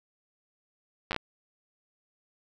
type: slowing click train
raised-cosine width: 0.3 ms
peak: -14 dBFS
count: 5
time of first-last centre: 1.11-1.163 s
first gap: 9 ms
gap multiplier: 1.27
effects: none